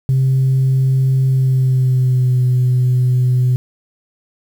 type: tone with pitch glide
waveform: sine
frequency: 132.2 to 126.01 Hz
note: C3 to B2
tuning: +18 to +35 cents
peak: -9 dBFS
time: 0.09-3.56 s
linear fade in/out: 0 ms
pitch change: -83 cents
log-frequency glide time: 1.28-2.4 s
effects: tanh soft clip ceiling -8 dBFS + 7-bit